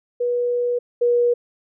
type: tone pair in turn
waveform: sine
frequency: 485.8 / 481.1 Hz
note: B4 / B4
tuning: -29 / -45 cents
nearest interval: unison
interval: 16 cents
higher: first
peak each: -18 / -14 dBFS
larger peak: second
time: 0.2-0.79 / 1.01-1.34 s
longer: first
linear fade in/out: 10 ms
effects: none